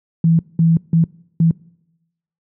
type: tone bursts at uneven times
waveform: sine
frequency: 164.81 Hz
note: E3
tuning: in tune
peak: -9 dBFS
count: 4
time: 0.24-0.39 / 0.59-0.77 / 0.93-1.04 / 1.4-1.51 s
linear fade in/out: 2 ms
effects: noise-tail reverb RT60 0.9 s tail -24 dB re dry + high-pass 100 Hz 12 dB/octave